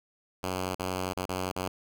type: tone with dropouts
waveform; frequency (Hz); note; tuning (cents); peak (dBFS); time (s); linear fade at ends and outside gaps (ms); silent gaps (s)
5% pulse; 92.5; F#2; 0; -19; 0.43-1.68; 5; 0.748-0.795 / 1.134-1.169 / 1.255-1.292 / 1.515-1.562
effects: none